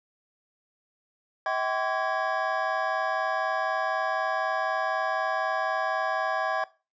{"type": "tone cluster", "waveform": "triangle", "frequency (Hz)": [642, 766, 1034, 1138, 1650], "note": ["E5", "G5", "C6", "C#6", "G#6"], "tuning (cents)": [-46, -40, -21, 45, -12], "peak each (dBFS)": [-29, -28, -33, -31, -30], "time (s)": [1.46, 6.64], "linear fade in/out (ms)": 2, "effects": ["noise-tail reverb RT60 0.3 s tail -18 dB re dry", "resampled to 16000 Hz"]}